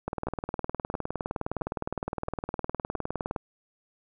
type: two click trains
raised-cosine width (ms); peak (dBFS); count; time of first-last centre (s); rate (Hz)
1; -19 / -16; 5 / 65; 0.27-2.955 / 0.08-3.362; 1.49 / 19.5
effects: none